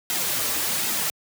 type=noise with flanger; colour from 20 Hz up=white; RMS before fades=-25 dBFS; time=0.1-1.1 s; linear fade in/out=0 ms; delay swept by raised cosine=1.7 to 5.7 ms; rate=1.3 Hz; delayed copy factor=-0.55; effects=high-pass 100 Hz 12 dB/octave